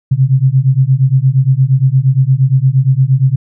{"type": "beating tone pair", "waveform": "sine", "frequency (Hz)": [128.2, 136.8], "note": ["C3", "C#3"], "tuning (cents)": [-35, -23], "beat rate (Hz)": 8.6, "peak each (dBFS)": -10, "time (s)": [0.11, 3.36], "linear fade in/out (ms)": 10, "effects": []}